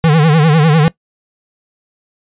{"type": "tone with vibrato", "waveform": "square", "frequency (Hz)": 155.56, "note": "D#3", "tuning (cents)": 0, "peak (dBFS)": -7, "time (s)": [0.04, 0.88], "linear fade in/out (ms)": 0, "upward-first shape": "sine", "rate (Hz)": 10, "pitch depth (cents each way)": 120, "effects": ["noise-tail reverb RT60 0.1 s tail -20 dB re dry", "resampled to 8000 Hz"]}